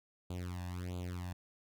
sawtooth tone with flanger, 89.6 Hz, F2, 45 cents sharp, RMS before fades -41 dBFS, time 0.3-1.33 s, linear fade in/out 5 ms, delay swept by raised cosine 0.27 to 1.15 ms, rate 1.5 Hz, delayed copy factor +1, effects none

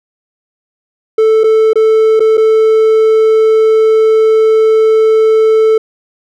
triangle tone with dropouts, 440 Hz, A4, in tune, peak -3 dBFS, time 1.18-5.78 s, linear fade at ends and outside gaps 5 ms, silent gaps 1.436-1.44 / 1.733-1.756 / 2.196-2.203 / 2.372-2.377 s, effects none

